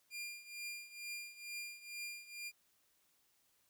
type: tone with tremolo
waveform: sawtooth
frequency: 2400 Hz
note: D7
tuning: 37 cents sharp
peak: -38 dBFS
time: 0.1-2.52 s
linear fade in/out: 50 ms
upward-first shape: triangle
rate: 2.2 Hz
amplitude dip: 85%
effects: white hiss -75 dBFS RMS until 3.69 s